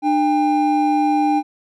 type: tone pair together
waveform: triangle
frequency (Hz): 300 / 800.9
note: D4 / G5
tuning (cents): +37 / +37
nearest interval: octave + perfect fourth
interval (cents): 1700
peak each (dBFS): -15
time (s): 0.02-1.43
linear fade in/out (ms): 50
effects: none